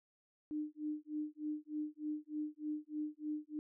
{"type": "tone with tremolo", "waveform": "sine", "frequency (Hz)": 302.6, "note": "D#4", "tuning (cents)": -48, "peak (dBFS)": -35, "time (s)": [0.51, 3.59], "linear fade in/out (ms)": 0, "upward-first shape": "sine", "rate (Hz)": 3.3, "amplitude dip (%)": 100, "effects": []}